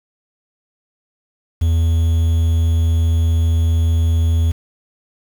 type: tone with quantisation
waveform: triangle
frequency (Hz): 82.41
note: E2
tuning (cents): 0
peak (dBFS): -10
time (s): 1.61-4.52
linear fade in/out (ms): 10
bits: 6
effects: none